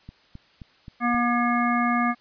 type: click train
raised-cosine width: 5 ms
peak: -27 dBFS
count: 5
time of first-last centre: 0.09-1.145 s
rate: 3.79 Hz
type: harmonic tone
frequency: 240 Hz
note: B3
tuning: 49 cents flat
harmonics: 1 / 3 / 5 / 7 / 9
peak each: -23 / -27 / -25 / -31 / -30 dBFS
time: 1-2.15 s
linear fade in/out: 50 ms
effects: white hiss -58 dBFS RMS until 2.2 s + resampled to 11025 Hz